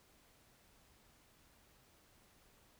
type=silence; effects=pink hiss -68 dBFS RMS until 2.79 s